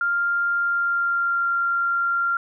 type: tone with pitch glide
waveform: sine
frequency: 1396.9 to 1384.8 Hz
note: F6 to F6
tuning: 0 to -15 cents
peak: -19 dBFS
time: 0.01-2.37 s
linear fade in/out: 2 ms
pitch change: -15 cents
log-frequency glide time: 0.55-1.48 s
effects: none